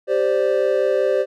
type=chord; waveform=triangle; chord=G suspended fourth; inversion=none; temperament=just; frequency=392 / 522.7 / 588 Hz; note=G4 / C5 / D5; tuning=0 / -2 / +2 cents; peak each=-19 / -17 / -19 dBFS; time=0.07-1.26 s; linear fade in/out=50 ms; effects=none